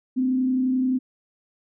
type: tone with frequency modulation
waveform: sine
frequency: 257.3 Hz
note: C4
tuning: 29 cents flat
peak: -19 dBFS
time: 0.16-0.99 s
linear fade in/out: 20 ms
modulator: 31.5 Hz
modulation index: 0.3
effects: none